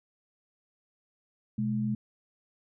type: tone pair together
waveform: sine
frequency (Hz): 125.97 / 212.7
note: B2 / G#3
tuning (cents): +35 / +42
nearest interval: major sixth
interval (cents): 907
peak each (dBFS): -32 / -28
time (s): 1.58-1.95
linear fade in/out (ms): 5
effects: none